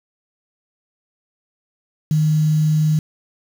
sine tone with quantisation, 154.3 Hz, D#3, 14 cents flat, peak -13 dBFS, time 2.11-2.99 s, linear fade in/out 2 ms, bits 6, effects none

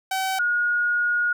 sawtooth / sine tone pair in turn, 763 / 1440.4 Hz, G5 / F#6, -47 / -47 cents, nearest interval major seventh, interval 1100 cents, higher second, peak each -19 dBFS, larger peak neither, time 0.11-0.39 / 0.39-1.33 s, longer second, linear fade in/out 5 ms, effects none

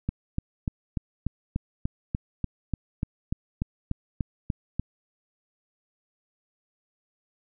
click train, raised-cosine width 5 ms, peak -14 dBFS, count 17, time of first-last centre 0.09-4.796 s, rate 3.4 Hz, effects none

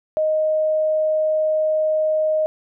sine tone, 622.3 Hz, D#5, in tune, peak -16 dBFS, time 0.17-2.46 s, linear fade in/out 0 ms, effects none

